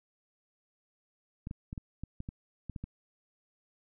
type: clicks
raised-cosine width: 5 ms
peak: -26 dBFS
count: 10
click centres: 1.471 / 1.511 / 1.729 / 1.778 / 2.036 / 2.204 / 2.289 / 2.697 / 2.762 / 2.84 s
effects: none